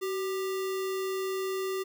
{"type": "tone with sample-and-hold", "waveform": "sine", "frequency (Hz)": 380, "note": "F#4", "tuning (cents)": 46, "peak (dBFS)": -29, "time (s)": [0.01, 1.84], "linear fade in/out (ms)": 20, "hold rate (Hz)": 1575, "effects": []}